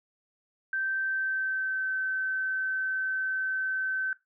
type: tone with pitch glide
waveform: sine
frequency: 1557 to 1535.6 Hz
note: G6 to G6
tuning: -12 to -36 cents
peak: -27 dBFS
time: 0.73-4.13 s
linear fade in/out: 2 ms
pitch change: -24 cents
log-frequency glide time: 1-1.93 s
effects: noise-tail reverb RT60 0.2 s tail -18 dB re dry